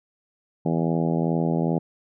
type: harmonic tone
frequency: 82.41 Hz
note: E2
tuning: in tune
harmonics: 2 / 3 / 4 / 5 / 6 / 7 / 8 / 9 / 10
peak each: -23 / -27 / -29 / -31 / -33 / -34 / -35 / -36 / -37 dBFS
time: 0.65-1.79 s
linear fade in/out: 10 ms
effects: none